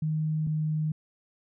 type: tone pair in turn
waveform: sine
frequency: 155.56 / 154.74 Hz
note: D#3 / D#3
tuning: 0 / -9 cents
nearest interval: unison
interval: 9 cents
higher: first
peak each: -25 dBFS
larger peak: neither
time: 0.02-0.47 / 0.47-0.92 s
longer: neither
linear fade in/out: 5 ms
effects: none